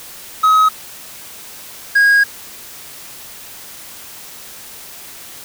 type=tone pair in turn; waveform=triangle; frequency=1272 / 1638.5 Hz; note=D#6 / G#6; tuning=+38 / -24 cents; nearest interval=major third; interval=438 cents; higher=second; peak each=-6 dBFS; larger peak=neither; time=0.43-0.69 / 1.95-2.24 s; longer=second; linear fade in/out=10 ms; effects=white hiss -35 dBFS RMS until 5.44 s